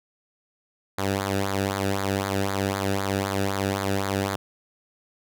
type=tone with flanger; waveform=sawtooth; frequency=98 Hz; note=G2; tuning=in tune; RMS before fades=-26 dBFS; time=0.98-4.36 s; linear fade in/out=5 ms; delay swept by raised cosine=0.35 to 0.97 ms; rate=3.9 Hz; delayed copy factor=-0.75; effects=none